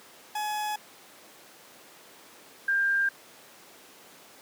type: tone pair in turn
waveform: 40% pulse / sine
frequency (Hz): 845 / 1595.1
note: G#5 / G6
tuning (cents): +30 / +30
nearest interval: major seventh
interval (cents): 1100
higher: second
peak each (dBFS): -28 / -22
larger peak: second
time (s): 0.35-0.76 / 2.68-3.09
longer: neither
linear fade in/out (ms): 5
effects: pink hiss -51 dBFS RMS until 4.41 s + high-pass 300 Hz 12 dB/octave